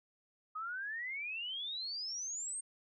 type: exponential sweep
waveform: sine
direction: up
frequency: 1238 to 8700 Hz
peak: -38 dBFS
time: 0.55-2.61 s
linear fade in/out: 10 ms
effects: none